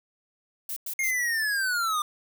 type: noise bursts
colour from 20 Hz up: violet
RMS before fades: -33 dBFS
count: 3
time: 0.69-1.108 s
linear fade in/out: 2 ms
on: 74 ms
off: 98 ms
type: linear sweep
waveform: square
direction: down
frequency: 2153 to 1189 Hz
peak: -25 dBFS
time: 0.99-2.02 s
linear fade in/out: 2 ms
effects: none